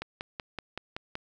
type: click train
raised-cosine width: 0.3 ms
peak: -19 dBFS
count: 7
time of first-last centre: 0.02-1.154 s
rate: 5.29 Hz
effects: none